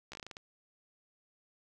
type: slowing click train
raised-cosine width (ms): 0.2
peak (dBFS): -27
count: 9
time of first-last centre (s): 0.12-0.369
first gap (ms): 14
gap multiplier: 1.22
effects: none